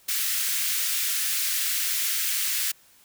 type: high-pass noise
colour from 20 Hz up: white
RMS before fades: -26 dBFS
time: 0.08-2.72 s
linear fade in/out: 10 ms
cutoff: 1600 Hz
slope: 24 dB/octave
effects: white hiss -57 dBFS RMS until 3.04 s